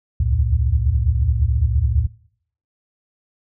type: tone cluster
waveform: sine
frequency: 66.6 / 75.6 / 81.2 / 111.4 Hz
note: C2 / D#2 / E2 / A2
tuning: +31 / -49 / -26 / +22 cents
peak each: -19 / -22 / -22 / -21 dBFS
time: 0.2-2.07 s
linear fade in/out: 5 ms
effects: noise-tail reverb RT60 0.6 s tail -19 dB re dry